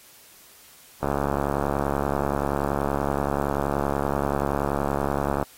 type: click train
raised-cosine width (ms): 1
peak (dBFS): -10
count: 311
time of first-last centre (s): 1.03-5.427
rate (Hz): 70.5
effects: white hiss -51 dBFS RMS until 5.57 s + AAC 48 kbps